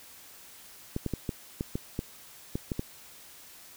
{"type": "clicks", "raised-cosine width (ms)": 3, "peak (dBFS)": -17, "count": 10, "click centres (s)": [0.964, 1.063, 1.137, 1.292, 1.609, 1.755, 1.991, 2.555, 2.718, 2.794], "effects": ["white hiss -51 dBFS RMS until 3.76 s"]}